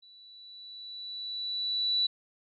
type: tone with level ramp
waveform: sine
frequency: 3951 Hz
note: B7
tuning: in tune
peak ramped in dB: -53 to -23 dBFS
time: 0.02-2.07 s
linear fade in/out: 10 ms
effects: none